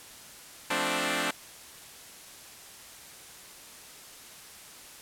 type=chord; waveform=5% pulse; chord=D minor seventh; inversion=first; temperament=equal; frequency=174.61 / 220 / 261.6 / 293.7 Hz; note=F3 / A3 / C4 / D4; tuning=0 / 0 / 0 / 0 cents; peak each=-24 / -24 / -21 / -19 dBFS; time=0.7-1.31 s; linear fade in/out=5 ms; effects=white hiss -48 dBFS RMS until 5.01 s + low-pass 12000 Hz 12 dB/octave